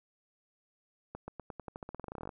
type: accelerating click train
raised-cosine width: 1 ms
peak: -27 dBFS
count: 21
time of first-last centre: 1.15-2.292 s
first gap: 130 ms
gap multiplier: 0.9
effects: none